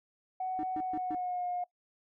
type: tone with pitch glide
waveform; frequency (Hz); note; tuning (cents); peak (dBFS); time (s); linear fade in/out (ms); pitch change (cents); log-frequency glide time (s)
sine; 746 to 715.2; F#5 to F5; +14 to +41; -31; 0.4-1.64; 5; -73; 0.81-1.46
type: tone bursts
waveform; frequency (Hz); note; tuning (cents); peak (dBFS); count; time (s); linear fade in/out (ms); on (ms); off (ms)
triangle; 310.2; D#4; -5; -32; 4; 0.59-1.148; 0; 42; 130
effects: noise-tail reverb RT60 0.1 s tail -21 dB re dry + tanh soft clip ceiling -26 dBFS